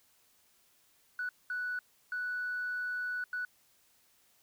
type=tone bursts at uneven times; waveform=sine; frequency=1480 Hz; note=F#6; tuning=in tune; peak=-32 dBFS; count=4; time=1.19-1.29 / 1.5-1.79 / 2.12-3.24 / 3.33-3.45 s; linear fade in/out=2 ms; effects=tanh soft clip ceiling -29 dBFS + white hiss -68 dBFS RMS until 4.42 s